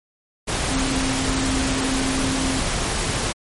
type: tone in noise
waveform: sine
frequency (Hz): 264.6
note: C4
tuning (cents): +20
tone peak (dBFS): -23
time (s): 0.7-2.61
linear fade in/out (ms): 20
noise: pink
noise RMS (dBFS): -23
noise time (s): 0.47-3.33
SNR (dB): -3
effects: MP3 48 kbps